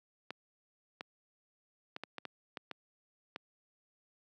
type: clicks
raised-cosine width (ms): 0.3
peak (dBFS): -24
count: 9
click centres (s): 0.306 / 1.009 / 1.964 / 2.036 / 2.183 / 2.253 / 2.572 / 2.713 / 3.361
effects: high-pass 200 Hz 12 dB/octave